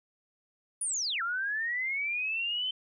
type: linear two-way sweep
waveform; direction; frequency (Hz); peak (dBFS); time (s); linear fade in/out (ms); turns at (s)
sine; down then up; 9956 to 1338 to 3083; -29; 0.81-2.71; 5; 1.22
effects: none